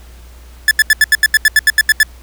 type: tone bursts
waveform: 45% pulse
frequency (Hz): 1734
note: A6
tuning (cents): -26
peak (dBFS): -5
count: 13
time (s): 0.68-2.031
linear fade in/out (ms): 2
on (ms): 31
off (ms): 79
effects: added 60 Hz sine -35 dBFS peak until 2.22 s + pink hiss -45 dBFS RMS until 2.22 s